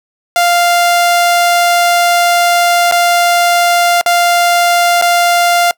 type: tone with dropouts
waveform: sawtooth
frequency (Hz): 697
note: F5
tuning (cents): -4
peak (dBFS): -4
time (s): 0.36-5.71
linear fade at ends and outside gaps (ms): 1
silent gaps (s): 2.913-2.922 / 4.012-4.061 / 5.014-5.022
effects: noise-tail reverb RT60 0.1 s tail -22 dB re dry